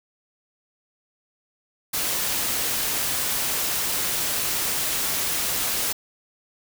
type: noise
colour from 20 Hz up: white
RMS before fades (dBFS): -25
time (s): 1.93-5.93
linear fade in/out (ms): 10
effects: none